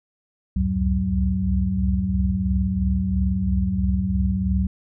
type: tone cluster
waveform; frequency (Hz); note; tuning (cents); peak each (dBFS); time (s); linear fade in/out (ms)
sine; 65.9 / 68.9 / 88.4 / 107.3 / 188.9; C2 / C#2 / F2 / A2 / F#3; +13 / -10 / +22 / -43 / +36; -27 / -24 / -27 / -31 / -22; 0.56-4.67; 5
effects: none